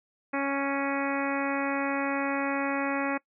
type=harmonic tone; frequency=277.4 Hz; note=C#4; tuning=1 cent sharp; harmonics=1 / 2 / 3 / 4 / 5 / 6 / 7 / 8 / 9; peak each=-30 / -33 / -35 / -36 / -37 / -38 / -38 / -39 / -40 dBFS; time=0.33-3.18 s; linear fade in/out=10 ms; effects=noise-tail reverb RT60 0.1 s tail -22 dB re dry